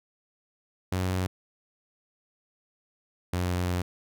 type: tone pair in turn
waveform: sawtooth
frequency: 92.5 / 89.5 Hz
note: F#2 / F2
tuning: 0 / +43 cents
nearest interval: minor second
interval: 57 cents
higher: first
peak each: -22 dBFS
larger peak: neither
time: 0.92-1.27 / 3.33-3.82 s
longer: second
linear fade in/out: 5 ms
effects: none